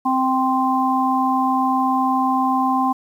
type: harmonic tone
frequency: 261.1 Hz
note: C4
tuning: 3 cents flat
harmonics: 1 / 3 / 4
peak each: -20 / -20 / -20 dBFS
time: 0.05-2.93 s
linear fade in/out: 10 ms
effects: 8-bit